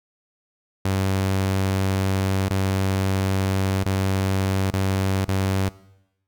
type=tone with dropouts; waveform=sawtooth; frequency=96 Hz; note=G2; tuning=36 cents flat; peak=-16 dBFS; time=0.85-5.69 s; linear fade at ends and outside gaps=5 ms; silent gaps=2.485-2.503 / 3.836-3.857 / 4.706-4.734 / 5.25-5.282 s; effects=noise-tail reverb RT60 0.9 s tail -20 dB re dry